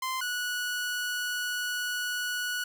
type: tone pair in turn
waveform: sawtooth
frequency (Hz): 1039 / 1469.4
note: C6 / F#6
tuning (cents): -12 / -12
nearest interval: tritone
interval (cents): 600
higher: second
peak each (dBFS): -26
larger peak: neither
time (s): 0.02-0.21 / 0.21-2.64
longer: second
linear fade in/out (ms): 5
effects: none